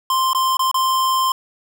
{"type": "tone with dropouts", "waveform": "square", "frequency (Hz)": 1046.5, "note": "C6", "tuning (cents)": 0, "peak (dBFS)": -16, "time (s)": [0.1, 1.32], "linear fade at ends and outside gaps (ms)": 2, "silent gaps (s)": [[0.332, 0.348], [0.57, 0.593], [0.714, 0.743]], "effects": []}